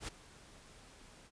pink noise with ADSR envelope, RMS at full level -39 dBFS, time 0-1.31 s, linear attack 80 ms, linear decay 11 ms, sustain -19 dB, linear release 52 ms, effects resampled to 22050 Hz

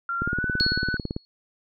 sine tone with pitch glide, 1380 to 1496.2 Hz, F6 to F#6, -21 to +19 cents, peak -25 dBFS, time 0.09-0.97 s, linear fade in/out 2 ms, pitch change +140 cents, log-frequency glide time 0.21-0.44 s
click train, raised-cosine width 3 ms, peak -15 dBFS, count 18, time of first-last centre 0.22-1.164 s, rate 18 Hz
sine tone with exponential decay, 4345 Hz, C#8, 35 cents flat, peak -18 dBFS, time 0.6-1.25 s, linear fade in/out 0 ms, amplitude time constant 140 ms
effects none

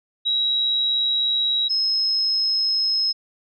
sine tone pair in turn, 3859 / 5162 Hz, B7 / E8, -41 / -37 cents, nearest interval perfect fourth, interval 504 cents, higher second, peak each -18 dBFS, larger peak neither, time 0.25-1.69 / 1.69-3.13 s, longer neither, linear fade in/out 20 ms, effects none

